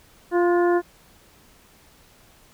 harmonic tone with a mistuned harmonic, 349.2 Hz, F4, in tune, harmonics 1 / 2 / 3 / 4 / 5, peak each -17 / -25 / -29 / -32 / -33 dBFS, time 0.31-0.82 s, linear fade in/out 50 ms, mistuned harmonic 4, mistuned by +45 cents, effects pink hiss -54 dBFS RMS until 2.53 s

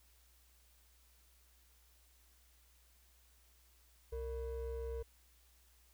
triangle ring-modulated tone, 261.6 Hz, C4, in tune, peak -34 dBFS, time 4.12-5.03 s, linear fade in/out 10 ms, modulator 198 Hz, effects added 60 Hz sine -67 dBFS peak until 5.93 s + white hiss -70 dBFS RMS until 5.93 s

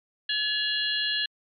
sine tone cluster, 1704 / 2846 / 3344 / 4123 Hz, G#6 / F7 / G#7 / C8, +44 / +32 / +11 / -26 cents, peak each -30 dBFS, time 0.29-1.26 s, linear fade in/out 5 ms, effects MP3 96 kbps

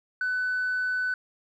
triangle tone with tanh clipping, 1500 Hz, F#6, 23 cents sharp, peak -25 dBFS, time 0.21-1.14 s, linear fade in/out 2 ms, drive 5 dB, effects none

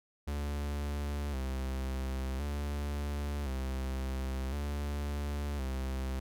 45% pulse tone with vibrato, 69 Hz, C#2, 7 cents flat, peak -33 dBFS, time 0.27-6.2 s, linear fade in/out 10 ms, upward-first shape square, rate 0.47 Hz, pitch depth 80 cents each way, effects none

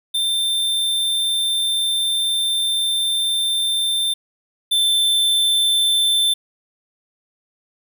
square tone pair in turn, 3579 / 3546 Hz, A7 / A7, +29 / +13 cents, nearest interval unison, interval 16 cents, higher first, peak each -18 / -15 dBFS, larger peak second, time 0.14-4.14 / 4.71-6.34 s, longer first, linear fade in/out 10 ms, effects none

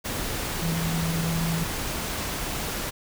sine tone in noise, 164.6 Hz, E3, 2 cents flat, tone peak -25 dBFS, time 0.61-1.65 s, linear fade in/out 20 ms, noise pink, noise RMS -30 dBFS, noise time 0.04-2.91 s, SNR +2 dB, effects none

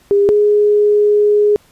sine tone pair in turn, 403.3 / 416.1 Hz, G4 / G#4, +49 / +3 cents, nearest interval minor second, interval 54 cents, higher second, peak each -8 dBFS, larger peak neither, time 0.11-0.29 / 0.29-1.56 s, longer second, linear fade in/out 0 ms, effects pink hiss -51 dBFS RMS until 1.71 s + resampled to 32000 Hz

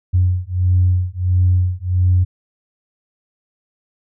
sine beating tone pair, 90 / 91.5 Hz, F#2 / F#2, -47 / -19 cents, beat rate 1.5 Hz, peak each -15 dBFS, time 0.13-2.25 s, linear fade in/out 20 ms, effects tanh soft clip ceiling -5 dBFS

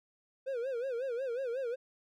triangle tone with vibrato, 502 Hz, B4, 28 cents sharp, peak -31 dBFS, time 0.46-1.76 s, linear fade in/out 20 ms, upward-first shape sine, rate 5.5 Hz, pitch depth 150 cents each way, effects none

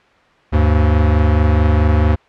square tone pair together, 76 / 100.6 Hz, D#2 / G2, -40 / +45 cents, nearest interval perfect fourth, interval 485 cents, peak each -12 / -17 dBFS, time 0.52-2.16 s, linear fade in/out 20 ms, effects white hiss -50 dBFS RMS until 2.28 s + low-pass 2000 Hz 12 dB/octave

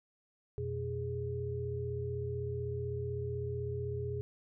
sine tone cluster, 88.3 / 124.2 / 413.5 Hz, F2 / B2 / G#4, +20 / +10 / -8 cents, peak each -40 / -38 / -38 dBFS, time 0.58-4.21 s, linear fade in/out 0 ms, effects none

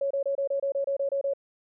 sine tone bursts, 554.4 Hz, C#5, in tune, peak -24 dBFS, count 11, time 0.01-1.336 s, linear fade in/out 5 ms, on 96 ms, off 27 ms, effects none

